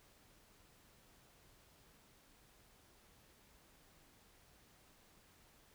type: silence
effects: pink hiss -67 dBFS RMS until 5.74 s